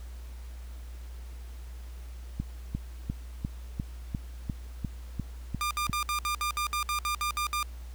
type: click train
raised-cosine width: 5 ms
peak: -18 dBFS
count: 11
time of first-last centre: 2.4-5.897 s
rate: 2.86 Hz
type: tone bursts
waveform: sawtooth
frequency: 1200 Hz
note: D6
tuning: 37 cents sharp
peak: -24 dBFS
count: 13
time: 5.61-7.628 s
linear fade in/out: 0 ms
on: 98 ms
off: 62 ms
effects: added 60 Hz sine -39 dBFS peak until 7.94 s + pink hiss -56 dBFS RMS until 7.94 s